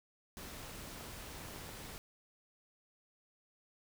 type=noise; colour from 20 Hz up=pink; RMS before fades=-48 dBFS; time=0.37-1.98 s; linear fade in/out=0 ms
type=clicks; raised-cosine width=1 ms; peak=-35 dBFS; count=4; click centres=1.01 / 1.486 / 1.561 / 1.691 s
effects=none